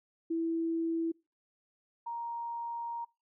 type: tone pair in turn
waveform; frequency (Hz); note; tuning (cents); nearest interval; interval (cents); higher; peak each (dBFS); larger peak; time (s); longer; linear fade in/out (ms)
sine; 329.6 / 936; E4 / A#5; 0 / +7; octave + tritone; 1807; second; -29 / -35; first; 0.3-1.12 / 2.06-3.05; second; 10
effects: noise-tail reverb RT60 0.3 s tail -26 dB re dry